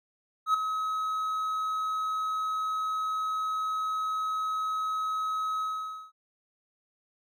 triangle tone with ADSR envelope, 1278 Hz, D#6, 46 cents sharp, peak -17 dBFS, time 0.46-6.12 s, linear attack 82 ms, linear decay 5 ms, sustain -9 dB, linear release 510 ms, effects none

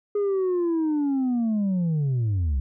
sine linear sweep, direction down, 415.3 to 61.74 Hz, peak -18 dBFS, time 0.15-2.6 s, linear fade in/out 5 ms, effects tanh soft clip ceiling -20 dBFS

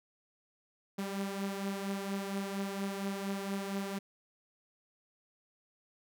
sawtooth beating tone pair, 196 / 200.3 Hz, G3 / G3, 0 / +38 cents, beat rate 4.3 Hz, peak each -32 / -37 dBFS, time 0.98-3.99 s, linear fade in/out 10 ms, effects none

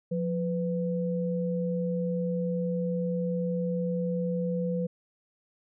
sine tone pair together, 176.5 / 498.9 Hz, F3 / B4, +19 / +17 cents, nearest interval octave + tritone, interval 1798 cents, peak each -28 / -31 dBFS, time 0.11-4.87 s, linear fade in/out 10 ms, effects none

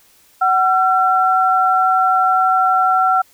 sine tone pair together, 749.7 / 1356 Hz, F#5 / E6, +23 / +49 cents, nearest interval minor seventh, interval 1026 cents, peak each -14 dBFS, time 0.41-3.22 s, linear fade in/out 10 ms, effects white hiss -52 dBFS RMS until 3.33 s

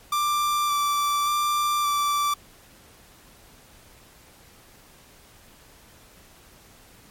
45% pulse tone with vibrato, 1174.7 Hz, D6, in tune, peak -21 dBFS, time 0.12-2.34 s, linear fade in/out 5 ms, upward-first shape square, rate 0.87 Hz, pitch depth 11 cents each way, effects pink hiss -52 dBFS RMS until 7.1 s + MP3 64 kbps

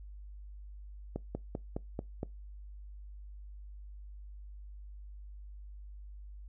slowing click train, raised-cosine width 2 ms, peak -22 dBFS, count 6, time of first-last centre 1.16-2.231 s, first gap 190 ms, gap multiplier 1.06, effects noise-tail reverb RT60 0.2 s tail -23 dB re dry + added 50 Hz sine -45 dBFS peak until 6.48 s

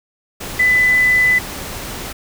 sine tone in noise, 2000 Hz, B6, 21 cents sharp, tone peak -10 dBFS, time 0.59-1.39 s, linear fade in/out 10 ms, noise pink, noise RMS -28 dBFS, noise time 0.4-2.13 s, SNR +15 dB, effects none

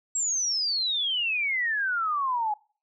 sine exponential sweep, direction down, 7700 to 822 Hz, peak -24 dBFS, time 0.15-2.54 s, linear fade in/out 5 ms, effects noise-tail reverb RT60 0.4 s tail -24 dB re dry

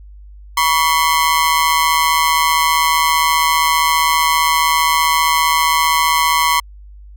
sawtooth ring-modulated tone, 1046.5 Hz, C6, in tune, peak -5 dBFS, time 0.57-6.6 s, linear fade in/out 5 ms, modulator 77.6 Hz, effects added 50 Hz sine -35 dBFS peak until 7.16 s

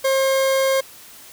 40% pulse tone, 535 Hz, C5, 38 cents sharp, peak -15 dBFS, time 0.04-0.81 s, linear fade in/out 10 ms, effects white hiss -43 dBFS RMS until 1.32 s

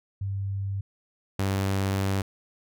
sine / sawtooth tone pair in turn, 98.3 / 97.23 Hz, G2 / G2, +5 / -14 cents, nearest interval unison, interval 19 cents, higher first, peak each -27 / -20 dBFS, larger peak second, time 0.21-0.81 / 1.39-2.22 s, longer second, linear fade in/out 5 ms, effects none

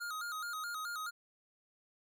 square tone with vibrato, 1333 Hz, E6, 19 cents sharp, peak -39 dBFS, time 0-1.11 s, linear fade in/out 20 ms, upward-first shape square, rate 4.7 Hz, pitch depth 100 cents each way, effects none

